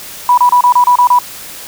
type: tone bursts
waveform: sine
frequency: 982 Hz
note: B5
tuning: 10 cents flat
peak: -4 dBFS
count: 8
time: 0.29-1.188 s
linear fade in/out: 2 ms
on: 86 ms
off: 30 ms
effects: white hiss -29 dBFS RMS until 1.67 s